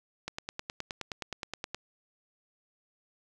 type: click train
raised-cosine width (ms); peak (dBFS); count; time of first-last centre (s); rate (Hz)
0.2; -18; 15; 0.28-1.746; 9.55
effects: none